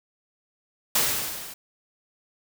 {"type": "noise with level ramp", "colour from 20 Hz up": "white", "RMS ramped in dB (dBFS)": [-20, -41], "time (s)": [0.95, 1.54], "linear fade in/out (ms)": 5, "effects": []}